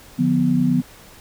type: chord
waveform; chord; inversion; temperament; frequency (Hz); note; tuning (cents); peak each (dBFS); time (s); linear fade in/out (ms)
sine; B diminished; first; just; 148.16 / 177.8 / 246.9; D3 / F3 / B3; +16 / +31 / 0; -22 / -20 / -17; 0.18-0.82; 20
effects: pink hiss -45 dBFS RMS until 1.2 s